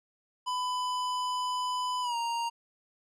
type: tone with pitch glide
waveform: square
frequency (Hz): 1000 to 933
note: B5 to A#5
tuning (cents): +21 to +1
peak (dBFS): -30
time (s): 0.46-2.5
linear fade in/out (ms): 20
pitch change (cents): -120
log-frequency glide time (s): 2.02-2.16
effects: low-pass 8000 Hz 12 dB/octave